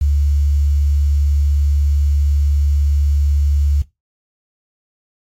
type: tone with quantisation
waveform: sine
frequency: 72 Hz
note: D2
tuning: 34 cents flat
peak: -12 dBFS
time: 0.01-3.82 s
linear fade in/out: 5 ms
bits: 7
effects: noise-tail reverb RT60 0.2 s tail -18 dB re dry + AAC 48 kbps